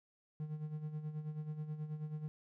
triangle tone with tremolo, 152.9 Hz, D#3, 30 cents flat, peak -35 dBFS, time 0.4-2.28 s, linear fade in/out 0 ms, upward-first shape sine, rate 9.3 Hz, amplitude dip 65%, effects none

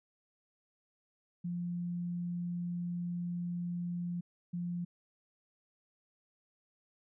sine tone bursts at uneven times, 174.61 Hz, F3, in tune, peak -34 dBFS, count 2, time 1.44-4.21 / 4.53-4.85 s, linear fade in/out 10 ms, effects none

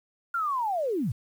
sine linear sweep, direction down, 1415 to 91.6 Hz, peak -25 dBFS, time 0.34-1.12 s, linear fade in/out 5 ms, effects 9-bit

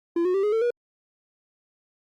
triangle tone with pitch steps, 340 / 364.4 / 390.6 / 418.6 / 448.6 / 480.8 Hz, F4 / F#4 / G4 / G#4 / A4 / B4, -46 / -26 / -6 / +14 / +34 / -46 cents, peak -18 dBFS, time 0.16-0.706 s, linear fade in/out 5 ms, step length 91 ms, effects Opus 48 kbps

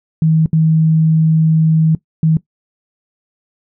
sine tone bursts at uneven times, 159.4 Hz, D#3, 42 cents sharp, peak -8 dBFS, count 3, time 0.22-0.46 / 0.53-1.95 / 2.23-2.37 s, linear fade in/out 2 ms, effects noise-tail reverb RT60 0.1 s tail -18 dB re dry

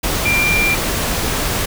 sine tone in noise, 2375 Hz, D7, 19 cents sharp, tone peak -14 dBFS, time 0.25-0.75 s, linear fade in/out 10 ms, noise pink, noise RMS -19 dBFS, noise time 0.03-1.66 s, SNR +2 dB, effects none

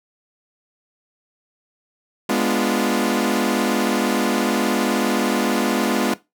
sawtooth chord, G# diminished seventh, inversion none, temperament equal, 207.7 / 246.9 / 293.7 / 349.2 Hz, G#3 / B3 / D4 / F4, 0 / 0 / 0 / 0 cents, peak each -19 / -18 / -21 / -20 dBFS, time 2.29-6.14 s, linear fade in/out 5 ms, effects noise-tail reverb RT60 0.2 s tail -17 dB re dry

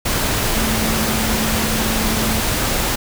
sine tone in noise, 220 Hz, A3, in tune, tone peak -22 dBFS, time 0.55-2.41 s, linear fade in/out 10 ms, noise pink, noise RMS -19 dBFS, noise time 0.05-2.96 s, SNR -6 dB, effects none

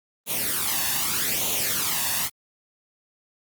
white noise with flanger, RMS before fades -25 dBFS, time 0.26-2.3 s, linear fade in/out 50 ms, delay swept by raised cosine 0.29 to 1.13 ms, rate 0.82 Hz, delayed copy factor +0.65, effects high-pass 80 Hz 12 dB/octave + Opus 32 kbps

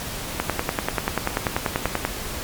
click train, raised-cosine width 0.5 ms, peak -5 dBFS, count 18, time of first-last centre 0.4-2.05 s, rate 10.3 Hz, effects pink hiss -31 dBFS RMS until 2.43 s + MP3 96 kbps

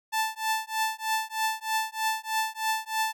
sawtooth tone with tremolo, 880 Hz, A5, in tune, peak -19 dBFS, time 0.12-3.13 s, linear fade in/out 20 ms, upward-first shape triangle, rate 3.2 Hz, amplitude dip 100%, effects none

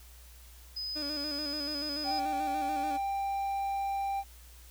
sine tone, 5020 Hz, D#8, 15 cents sharp, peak -34 dBFS, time 0.76-2.2 s, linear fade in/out 10 ms
30% pulse tone with vibrato, 293.7 Hz, D4, in tune, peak -35 dBFS, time 0.95-2.98 s, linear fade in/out 20 ms, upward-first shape square, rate 6.9 Hz, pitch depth 50 cents each way
triangle tone with pitch glide, 784 to 789.5 Hz, G5 to G5, 0 to +12 cents, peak -28 dBFS, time 2.04-4.24 s, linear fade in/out 50 ms, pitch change +12 cents, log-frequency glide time 2.58-2.91 s
effects added 60 Hz sine -51 dBFS peak until 4.7 s + white hiss -57 dBFS RMS until 4.7 s

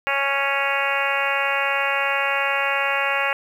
harmonic tone, 277.2 Hz, C#4, in tune, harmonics 2 / 3 / 4 / 5 / 6 / 7 / 8 / 9 / 10, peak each -28 / -28 / -28 / -28 / -28 / -28 / -28 / -28 / -28 dBFS, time 0.07-3.33 s, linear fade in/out 0 ms, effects 8-bit

